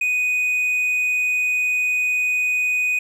triangle tone, 2489 Hz, D#7, in tune, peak -16 dBFS, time 0.01-2.99 s, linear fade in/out 5 ms, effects none

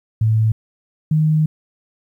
sine tone pair in turn, 110.2 / 155.26 Hz, A2 / D#3, +3 / -3 cents, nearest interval tritone, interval 594 cents, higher second, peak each -12 dBFS, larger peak neither, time 0.21-0.52 / 1.11-1.46 s, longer second, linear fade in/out 5 ms, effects 9-bit

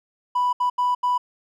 triangle tone bursts at uneven times, 987.8 Hz, B5, in tune, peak -15 dBFS, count 4, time 0.35-0.53 / 0.6-0.7 / 0.78-0.95 / 1.03-1.18 s, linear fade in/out 10 ms, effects tanh soft clip ceiling -14 dBFS

